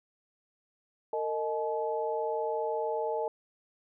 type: tone cluster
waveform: sine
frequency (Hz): 454.8 / 621 / 856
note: A#4 / D#5 / A5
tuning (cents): -43 / -3 / -48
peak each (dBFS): -32 / -34 / -34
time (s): 1.13-3.28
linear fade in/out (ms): 2
effects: none